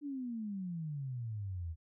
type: exponential sweep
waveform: sine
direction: down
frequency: 297.5 to 78.5 Hz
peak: -37 dBFS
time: 0.01-1.76 s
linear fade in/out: 50 ms
effects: none